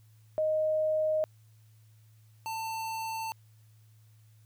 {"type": "tone pair in turn", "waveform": ["sine", "square"], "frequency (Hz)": [622.3, 892.9], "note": ["D#5", "A5"], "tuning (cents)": [0, 25], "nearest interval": "tritone", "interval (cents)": 625, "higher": "second", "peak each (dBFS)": [-25, -34], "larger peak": "first", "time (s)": [[0.38, 1.24], [2.46, 3.32]], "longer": "neither", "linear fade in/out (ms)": 0, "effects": ["added 109 Hz sine -56 dBFS peak until 4.45 s", "white hiss -70 dBFS RMS until 4.45 s"]}